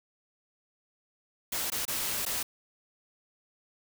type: noise with dropouts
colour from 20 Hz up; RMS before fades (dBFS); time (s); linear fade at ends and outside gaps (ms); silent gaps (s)
white; -32; 1.52-2.43; 5; 1.702-1.719 / 1.853-1.879 / 2.253-2.262
effects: none